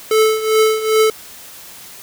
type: tone with tremolo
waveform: square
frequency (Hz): 436.5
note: A4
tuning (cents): -14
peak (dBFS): -9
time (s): 0.11-1.1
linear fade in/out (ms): 2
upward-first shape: triangle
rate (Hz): 2.5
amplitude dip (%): 80
effects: white hiss -37 dBFS RMS until 2.02 s